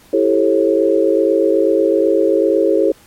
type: chord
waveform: sine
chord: A dominant seventh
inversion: second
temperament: equal with one note detuned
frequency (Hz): 329.6 / 392 / 440 / 541.7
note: E4 / G4 / A4 / C#5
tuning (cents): 0 / 0 / 0 / -40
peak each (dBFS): -16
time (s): 0.13-2.92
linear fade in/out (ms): 5
effects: pink hiss -47 dBFS RMS until 3.06 s + MP3 64 kbps